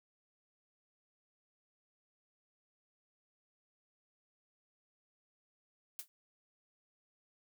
blue noise with exponential decay, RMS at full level -39 dBFS, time 5.99-6.08 s, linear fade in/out 0 ms, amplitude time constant 19 ms, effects none

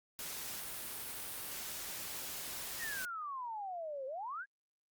white noise, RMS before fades -43 dBFS, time 0.19-3.05 s, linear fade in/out 0 ms
sine exponential two-way sweep, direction down then up, 1936 to 514 to 1692 Hz, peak -39 dBFS, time 2.78-4.46 s, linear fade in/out 50 ms, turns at 4.06 s
effects Opus 48 kbps

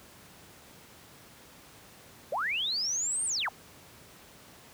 sine linear two-way sweep, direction up then down, 480.8 to 9000 to 606 Hz, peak -28 dBFS, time 2.32-3.49 s, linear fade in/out 5 ms, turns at 3.25 s, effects pink hiss -53 dBFS RMS until 4.73 s + high-pass 80 Hz 12 dB/octave

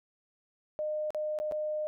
sine tone with dropouts, 610 Hz, D#5, 34 cents flat, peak -30 dBFS, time 0.79-1.87 s, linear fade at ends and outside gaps 0 ms, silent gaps 1.105-1.147 / 1.388-1.4 / 1.513-1.521 s, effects none

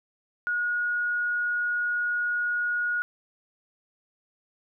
sine tone, 1446 Hz, F#6, 40 cents flat, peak -24 dBFS, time 0.47-3.02 s, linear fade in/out 0 ms, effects none

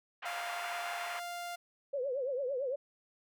pink band-pass noise, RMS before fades -42 dBFS, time 0.22-1.2 s, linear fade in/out 10 ms, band 770 to 2700 Hz, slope 24 dB/octave
sawtooth tone, 698.5 Hz, F5, in tune, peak -35 dBFS, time 0.25-1.56 s, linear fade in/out 10 ms
sine tone with vibrato, 529 Hz, C5, 19 cents sharp, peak -32 dBFS, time 1.93-2.76 s, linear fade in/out 10 ms, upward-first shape triangle, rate 8.9 Hz, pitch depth 170 cents each way
effects none

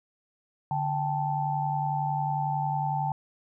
sine tone cluster, 145.9 / 784 / 875 Hz, D3 / G5 / A5, -11 / 0 / -10 cents, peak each -30 dBFS, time 0.71-3.12 s, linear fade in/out 2 ms, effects none

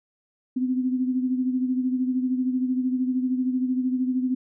sine beating tone pair, 253.8 / 266.8 Hz, B3 / C4, +47 / +34 cents, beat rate 13 Hz, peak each -22 / -30 dBFS, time 0.56-4.35 s, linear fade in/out 10 ms, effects none

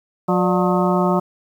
harmonic tone with a mistuned harmonic, 180.3 Hz, F#3, 45 cents flat, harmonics 1 / 2 / 3 / 4 / 5 / 6 / 7, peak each -18 / -21 / -23 / -24 / -25 / -26 / -26 dBFS, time 0.28-1.2 s, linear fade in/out 10 ms, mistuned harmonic 3, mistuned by +140 cents, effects 8-bit

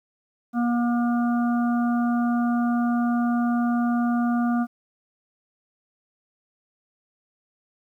harmonic tone, 238.8 Hz, A#3, 42 cents sharp, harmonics 1 / 3 / 5 / 6, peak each -20 / -30 / -34 / -36 dBFS, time 0.53-4.67 s, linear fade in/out 50 ms, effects 10-bit

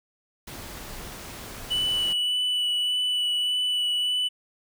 pink noise, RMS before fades -39 dBFS, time 0.47-2.13 s, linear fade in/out 5 ms
triangle tone with vibrato, 2966 Hz, F#7, 4 cents sharp, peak -21 dBFS, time 1.7-4.29 s, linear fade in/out 20 ms, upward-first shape sine, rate 1.7 Hz, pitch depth 11 cents each way
effects none

